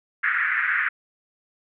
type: band-pass noise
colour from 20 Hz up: white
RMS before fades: -23 dBFS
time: 0.23-0.89 s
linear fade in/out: 10 ms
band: 1400 to 2000 Hz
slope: 48 dB/octave
effects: none